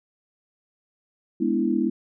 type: chord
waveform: sine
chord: E dominant seventh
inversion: first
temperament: equal with one note detuned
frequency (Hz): 208.3 / 246.9 / 293.7 / 329.6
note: G#3 / B3 / D4 / E4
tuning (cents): +5 / 0 / 0 / 0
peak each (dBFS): -26 / -25 / -28 / -24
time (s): 1.4-1.9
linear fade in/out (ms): 10
effects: none